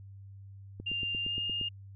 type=click train; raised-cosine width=3 ms; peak=-29 dBFS; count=8; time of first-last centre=0.8-1.613 s; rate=8.61 Hz
type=tone with pitch glide; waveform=sine; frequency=2794 to 2826 Hz; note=F7 to F7; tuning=0 to +20 cents; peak=-31 dBFS; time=0.86-1.69 s; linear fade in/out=10 ms; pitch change=+20 cents; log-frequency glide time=1.22-1.36 s
effects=added 98 Hz sine -46 dBFS peak until 1.95 s